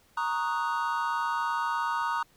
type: chord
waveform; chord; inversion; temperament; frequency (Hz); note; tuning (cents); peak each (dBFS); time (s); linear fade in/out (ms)
triangle; D# minor seventh; second; equal; 932.3 / 1108.7 / 1244.5 / 1480; A#5 / C#6 / D#6 / F#6; 0 / 0 / 0 / 0; -28 / -34 / -30 / -33; 0.17-2.23; 5
effects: pink hiss -63 dBFS RMS until 2.36 s